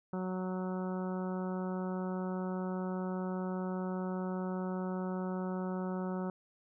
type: harmonic tone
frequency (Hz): 185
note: F#3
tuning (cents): 0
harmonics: 1 / 2 / 3 / 4 / 5 / 6 / 7 / 8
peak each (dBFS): -35 / -41 / -44 / -48 / -47 / -54 / -49 / -55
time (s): 0.13-6.3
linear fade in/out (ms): 2
effects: none